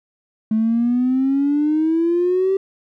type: exponential sweep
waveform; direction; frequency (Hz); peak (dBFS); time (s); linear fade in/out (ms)
triangle; up; 216.2 to 390; -11; 0.51-2.57; 5
effects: tanh soft clip ceiling -12 dBFS